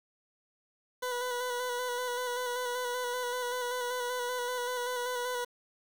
20% pulse tone with vibrato, 493.9 Hz, B4, in tune, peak -27 dBFS, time 1.02-5.45 s, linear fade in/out 10 ms, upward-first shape square, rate 5.2 Hz, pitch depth 24 cents each way, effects 9-bit

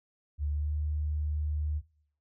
sine tone with pitch glide, 73.4 to 75.33 Hz, D2 to D2, 0 to +45 cents, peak -28 dBFS, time 0.38-1.82 s, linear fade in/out 50 ms, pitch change +45 cents, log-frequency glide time 0.5-0.73 s, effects noise-tail reverb RT60 0.6 s tail -21 dB re dry

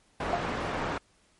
white low-pass noise, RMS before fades -32 dBFS, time 0.2-0.98 s, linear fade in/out 5 ms, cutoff 1200 Hz, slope 12 dB/octave
sine tone with exponential decay, 698.5 Hz, F5, in tune, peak -20 dBFS, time 0.33-0.46 s, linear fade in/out 0 ms, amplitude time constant 27 ms
effects pink hiss -65 dBFS RMS until 1.39 s + MP3 48 kbps

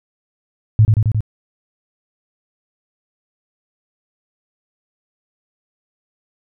sine tone with echo, 108.7 Hz, A2, 21 cents flat, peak -6 dBFS, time 0.79-0.85 s, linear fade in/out 0 ms, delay 89 ms, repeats 4, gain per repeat -2 dB, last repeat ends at 1.206 s, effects none

